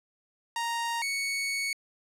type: tone pair in turn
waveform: sawtooth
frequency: 932.3 / 2222 Hz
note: A#5 / C#7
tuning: 0 / +4 cents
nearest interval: octave + minor third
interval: 1504 cents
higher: second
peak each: -25 dBFS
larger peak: neither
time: 0.56-1.02 / 1.02-1.73 s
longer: second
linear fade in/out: 2 ms
effects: low-pass 11000 Hz 12 dB/octave